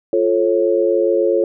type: chord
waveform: sine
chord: F augmented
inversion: none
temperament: just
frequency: 349.2 / 436.5 / 545.7 Hz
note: F4 / A4 / C#5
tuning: 0 / -14 / -27 cents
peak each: -17 dBFS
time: 0.13-1.44 s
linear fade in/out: 2 ms
effects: none